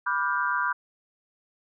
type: chord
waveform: sine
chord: G dominant seventh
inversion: first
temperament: equal with one note detuned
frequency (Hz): 987.8 / 1174.7 / 1420.5 / 1568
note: B5 / D6 / F6 / G6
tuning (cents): 0 / 0 / +29 / 0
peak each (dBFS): -29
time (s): 0.06-0.73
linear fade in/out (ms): 10
effects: none